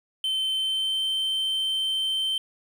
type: tone with pitch glide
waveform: triangle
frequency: 3086 to 3107 Hz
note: G7 to G7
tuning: -28 to -16 cents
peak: -22 dBFS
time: 0.24-2.38 s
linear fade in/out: 2 ms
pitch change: +12 cents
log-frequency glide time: 0.54-1.02 s
effects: 9-bit